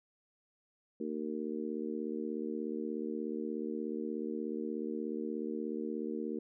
harmonic tone, 76.7 Hz, D#2, 24 cents flat, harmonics 3 / 4 / 5 / 6, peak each -39 / -40 / -41 / -42 dBFS, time 1-6.39 s, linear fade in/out 5 ms, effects none

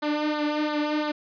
sawtooth tone with flanger, 300.1 Hz, D4, 38 cents sharp, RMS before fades -26 dBFS, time 0.02-1.12 s, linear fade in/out 10 ms, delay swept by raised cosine 0.36 to 2.86 ms, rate 2.9 Hz, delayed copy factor -0.7, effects resampled to 11025 Hz

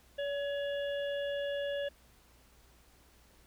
harmonic tone with a mistuned harmonic, 568 Hz, C#5, 42 cents sharp, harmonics 1 / 3 / 5 / 6, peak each -33 / -43 / -47 / -49 dBFS, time 0.18-1.89 s, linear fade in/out 10 ms, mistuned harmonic 3, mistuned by -18 cents, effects added 60 Hz sine -64 dBFS peak until 3.46 s + pink hiss -64 dBFS RMS until 3.46 s

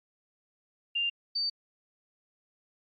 sine tone pair in turn, 2794 / 4596 Hz, F7 / D8, 0 / -38 cents, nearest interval major sixth, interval 862 cents, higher second, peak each -26 / -27 dBFS, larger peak first, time 0.95-1.1 / 1.35-1.5 s, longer neither, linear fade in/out 10 ms, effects MP3 32 kbps

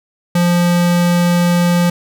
square tone, 174.61 Hz, F3, in tune, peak -11 dBFS, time 0.35-1.9 s, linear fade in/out 5 ms, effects none

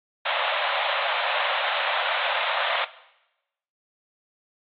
pink band-pass noise, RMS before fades -25 dBFS, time 0.25-2.85 s, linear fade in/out 10 ms, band 540 to 3800 Hz, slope 96 dB/octave, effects noise-tail reverb RT60 0.9 s tail -17 dB re dry + AAC 64 kbps

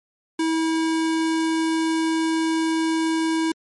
square tone, 323.1 Hz, E4, 35 cents flat, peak -20 dBFS, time 0.39-3.52 s, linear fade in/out 5 ms, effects MP3 48 kbps

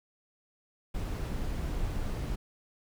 brown noise, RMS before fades -33 dBFS, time 0.94-2.36 s, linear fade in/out 10 ms, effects none

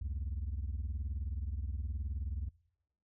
sine beating tone pair, 65.2 / 84.2 Hz, C2 / E2, -5 / +37 cents, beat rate 19 Hz, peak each -35 / -37 dBFS, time 0.01-2.49 s, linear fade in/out 10 ms, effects noise-tail reverb RT60 0.8 s tail -24 dB re dry + tanh soft clip ceiling -32 dBFS

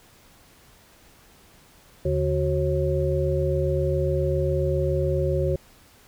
sine tone cluster, 78.1 / 145.4 / 370.5 / 543 Hz, D#2 / D3 / F#4 / C#5, +7 / -17 / +2 / -36 cents, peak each -26 dBFS, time 2.05-5.56 s, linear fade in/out 5 ms, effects pink hiss -54 dBFS RMS until 6.07 s

